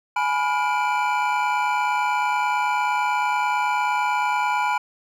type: tone cluster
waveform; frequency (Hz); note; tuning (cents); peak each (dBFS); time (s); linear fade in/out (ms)
triangle; 840 / 989 / 1419 / 2346; G#5 / B5 / F6 / D7; +19 / +2 / +27 / -2; -22 / -21 / -27 / -27; 0.16-4.78; 5
effects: none